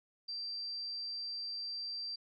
sine tone, 4699 Hz, D8, in tune, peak -38 dBFS, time 0.28-2.16 s, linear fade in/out 10 ms, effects none

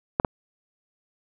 clicks, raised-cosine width 1 ms, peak -6 dBFS, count 2, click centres 0.199 / 0.248 s, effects none

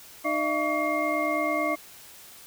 sine tone cluster, 306.1 / 607 / 676 / 1132 / 2127 Hz, D#4 / D#5 / E5 / C#6 / C7, -28 / -43 / +43 / +36 / +28 cents, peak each -30 dBFS, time 0.24-1.76 s, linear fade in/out 20 ms, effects white hiss -48 dBFS RMS until 2.46 s

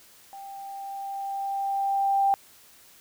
sine tone with level ramp, 789 Hz, G5, 11 cents sharp, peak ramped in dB -39 to -18 dBFS, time 0.33-2.34 s, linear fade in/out 0 ms, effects white hiss -54 dBFS RMS until 3 s

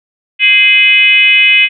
sine tone with frequency modulation, 2527 Hz, D#7, 26 cents sharp, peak -4 dBFS, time 0.39-1.69 s, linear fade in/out 50 ms, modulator 446 Hz, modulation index 0.98, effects none

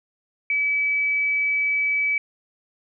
sine tone, 2292 Hz, D7, 43 cents flat, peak -19 dBFS, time 0.5-2.18 s, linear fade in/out 2 ms, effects none

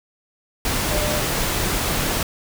sine tone in noise, 601 Hz, D5, 40 cents sharp, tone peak -25 dBFS, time 0.91-1.2 s, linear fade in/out 2 ms, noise pink, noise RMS -22 dBFS, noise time 0.65-2.23 s, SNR -6 dB, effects none

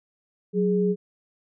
sine tone pair together, 185 / 415.3 Hz, F#3 / G#4, 0 / 0 cents, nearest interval octave + major second, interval 1400 cents, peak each -22 dBFS, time 0.53-0.96 s, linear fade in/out 50 ms, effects none

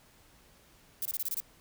violet noise bursts, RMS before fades -33 dBFS, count 7, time 1.02-1.402 s, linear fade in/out 2 ms, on 34 ms, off 24 ms, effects pink hiss -61 dBFS RMS until 1.6 s

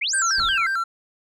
sine exponential two-way sweep, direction up then down, 1983 to 8850 to 1983 Hz, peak -21 dBFS, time 0.01-0.67 s, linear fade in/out 10 ms, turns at 0.15 s
triangle tone with vibrato, 1460 Hz, F#6, 24 cents flat, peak -19 dBFS, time 0.13-0.84 s, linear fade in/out 10 ms, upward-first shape square, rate 5.6 Hz, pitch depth 130 cents each way
brown noise with exponential decay, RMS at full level -33 dBFS, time 0.38-0.84 s, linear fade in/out 1 ms, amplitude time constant 100 ms
effects none

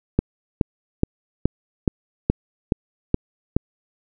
click train, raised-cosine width 3 ms, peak -3 dBFS, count 9, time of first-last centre 0.19-3.566 s, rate 2.37 Hz, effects none

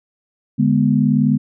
sine chord, G# diminished, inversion second, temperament equal, 146.83 / 207.7 / 246.9 Hz, D3 / G#3 / B3, 0 / 0 / 0 cents, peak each -17 / -16 / -16 dBFS, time 0.58-1.38 s, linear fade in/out 20 ms, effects none

